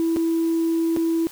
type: tone with dropouts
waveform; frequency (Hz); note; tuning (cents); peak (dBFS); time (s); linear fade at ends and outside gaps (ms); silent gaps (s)
sine; 329.6; E4; 0; -17; 0-1.27; 0; 0.162-0.168 / 0.964-0.971
effects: tanh soft clip ceiling -15 dBFS + white hiss -43 dBFS RMS until 1.31 s